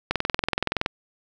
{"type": "click train", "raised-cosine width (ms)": 0.3, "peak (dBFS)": -6, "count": 17, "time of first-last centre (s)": [0.11, 0.861], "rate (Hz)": 21.3, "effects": []}